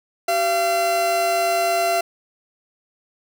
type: tone pair together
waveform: 40% pulse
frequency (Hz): 383.1 / 682.6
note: G4 / F5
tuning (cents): -40 / -40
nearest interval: minor seventh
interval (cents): 1000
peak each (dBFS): -27 / -17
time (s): 0.28-2.01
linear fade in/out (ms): 5
effects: none